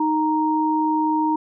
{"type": "tone pair together", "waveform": "sine", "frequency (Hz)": [311.1, 932.2], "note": ["D#4", "A#5"], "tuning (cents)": [0, 0], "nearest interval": "octave + perfect fifth", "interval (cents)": 1900, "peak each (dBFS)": -20, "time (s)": [0, 1.36], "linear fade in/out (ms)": 5, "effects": []}